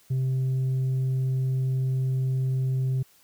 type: tone with tanh clipping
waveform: triangle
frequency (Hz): 130.81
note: C3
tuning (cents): 0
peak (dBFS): -23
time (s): 0.1-3.03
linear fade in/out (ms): 10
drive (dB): 7
effects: white hiss -59 dBFS RMS until 3.23 s